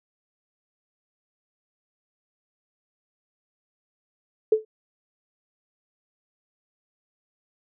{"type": "tone with exponential decay", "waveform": "sine", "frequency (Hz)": 435, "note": "A4", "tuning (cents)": -20, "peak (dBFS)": -11, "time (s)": [4.52, 4.65], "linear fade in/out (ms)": 5, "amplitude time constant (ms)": 27, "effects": []}